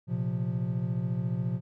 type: chord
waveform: triangle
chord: Bb suspended second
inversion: none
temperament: equal with one note detuned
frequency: 116.54 / 130.81 / 176.03 Hz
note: Bb2 / C3 / F3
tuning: 0 / 0 / +14 cents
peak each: -30 dBFS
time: 0.07-1.61 s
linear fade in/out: 50 ms
effects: none